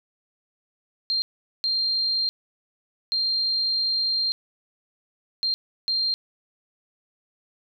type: tone bursts at uneven times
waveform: sine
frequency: 4185 Hz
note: C8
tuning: in tune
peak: -21 dBFS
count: 5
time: 1.1-1.22 / 1.64-2.29 / 3.12-4.32 / 5.43-5.54 / 5.88-6.14 s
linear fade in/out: 0 ms
effects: none